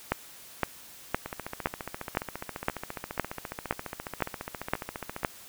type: two click trains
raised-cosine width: 0.5 ms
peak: -9 / -19 dBFS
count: 11 / 59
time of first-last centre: 0.12-5.248 / 1.26-5.233 s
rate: 1.95 / 14.6 Hz
effects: white hiss -49 dBFS RMS until 5.48 s